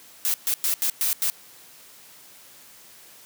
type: noise bursts at uneven times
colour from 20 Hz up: blue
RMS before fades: -23 dBFS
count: 6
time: 0.25-0.34 / 0.47-0.54 / 0.64-0.74 / 0.82-0.9 / 1.01-1.13 / 1.22-1.3 s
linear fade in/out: 0 ms
effects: white hiss -49 dBFS RMS until 3.25 s + high-pass 100 Hz 12 dB/octave